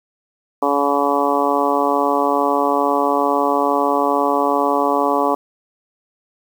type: harmonic tone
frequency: 142.3 Hz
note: C#3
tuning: 46 cents sharp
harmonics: 2 / 3 / 4 / 5 / 6 / 7 / 8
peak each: -22 / -22 / -22 / -22 / -22 / -22 / -22 dBFS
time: 0.62-5.35 s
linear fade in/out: 5 ms
effects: 7-bit